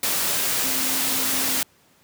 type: tone in noise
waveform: sine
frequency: 263.9 Hz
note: C4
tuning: 15 cents sharp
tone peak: -34 dBFS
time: 0.64-1.6 s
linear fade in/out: 2 ms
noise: white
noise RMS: -23 dBFS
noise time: 0.03-1.63 s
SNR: -14 dB
effects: pink hiss -58 dBFS RMS until 2.03 s + high-pass 100 Hz 12 dB/octave